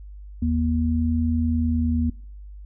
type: tone pair together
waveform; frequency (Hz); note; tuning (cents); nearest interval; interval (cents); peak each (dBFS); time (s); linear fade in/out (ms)
sine; 79.9 / 239.1; D#2 / A#3; +47 / +44; octave + perfect fifth; 1897; -22; 0.42-2.1; 5
effects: noise-tail reverb RT60 0.6 s tail -23 dB re dry + added 50 Hz sine -37 dBFS peak until 2.65 s